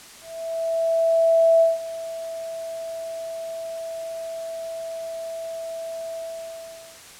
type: tone with ADSR envelope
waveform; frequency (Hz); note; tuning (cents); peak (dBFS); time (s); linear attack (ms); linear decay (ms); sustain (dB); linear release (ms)
sine; 659; E5; -1; -12; 0.21-7.02; 1400; 170; -17; 850
effects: white hiss -44 dBFS RMS until 7.19 s + low-pass 10000 Hz 12 dB/octave